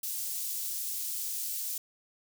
white high-pass noise, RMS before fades -35 dBFS, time 0.03-1.78 s, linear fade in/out 5 ms, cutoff 5900 Hz, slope 12 dB/octave, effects none

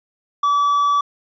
triangle tone, 1150 Hz, D6, 37 cents flat, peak -12 dBFS, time 0.43-1.01 s, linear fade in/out 5 ms, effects resampled to 16000 Hz

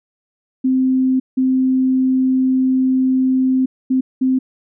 sine tone bursts at uneven times, 259.9 Hz, C4, 11 cents flat, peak -12 dBFS, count 4, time 0.64-1.2 / 1.37-3.66 / 3.9-4.01 / 4.21-4.39 s, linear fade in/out 10 ms, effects none

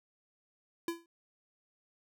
square tone with exponential decay, 337 Hz, E4, 38 cents sharp, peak -30 dBFS, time 0.88-1.06 s, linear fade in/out 2 ms, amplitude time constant 38 ms, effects none

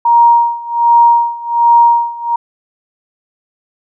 sine tone with tremolo, 940 Hz, A#5, 14 cents sharp, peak -3 dBFS, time 0.05-2.36 s, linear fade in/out 5 ms, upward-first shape sine, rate 1.3 Hz, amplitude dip 90%, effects none

